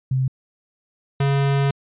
sine / square tone pair in turn, 130.81 / 139.04 Hz, C3 / C#3, 0 / +6 cents, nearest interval minor second, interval 106 cents, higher second, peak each -17 dBFS, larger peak neither, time 0.11-0.28 / 1.2-1.71 s, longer second, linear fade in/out 5 ms, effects resampled to 8000 Hz

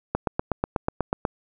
click train, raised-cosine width 1 ms, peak -8 dBFS, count 10, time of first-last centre 0.15-1.252 s, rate 8.17 Hz, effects none

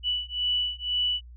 sine beating tone pair, 2960 / 2962 Hz, F#7 / F#7, 0 / +1 cents, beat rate 2 Hz, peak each -28 dBFS, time 0.03-1.21 s, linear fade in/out 50 ms, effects added 60 Hz sine -43 dBFS peak until 1.36 s

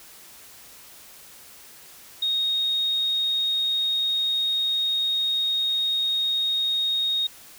sine tone, 3729 Hz, A#7, in tune, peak -21 dBFS, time 2.22-7.27 s, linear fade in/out 5 ms, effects white hiss -47 dBFS RMS until 7.58 s

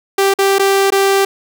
sawtooth tone with dropouts, 392 Hz, G4, in tune, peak -6 dBFS, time 0.18-1.25 s, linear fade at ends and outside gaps 5 ms, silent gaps 0.339-0.387 / 0.585-0.594 / 0.904-0.921 s, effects none

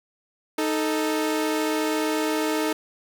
sawtooth tone pair together, 311.1 / 439.4 Hz, D#4 / A4, 0 / -2 cents, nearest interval tritone, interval 598 cents, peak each -20 / -23 dBFS, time 0.58-2.73 s, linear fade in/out 5 ms, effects none

